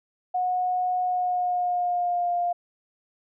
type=tone with pitch glide; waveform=sine; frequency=729 to 702.1 Hz; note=F#5 to F5; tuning=-26 to +9 cents; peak=-22 dBFS; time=0.34-2.53 s; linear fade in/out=10 ms; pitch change=-65 cents; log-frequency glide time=1.02-2.33 s; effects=none